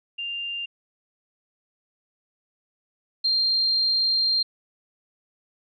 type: tone pair in turn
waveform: sine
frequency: 2794 / 4186 Hz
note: F7 / C8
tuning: 0 / 0 cents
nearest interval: perfect fifth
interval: 700 cents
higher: second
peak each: -28 / -19 dBFS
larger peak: second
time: 0.18-0.66 / 3.24-4.43 s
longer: second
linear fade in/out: 10 ms
effects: none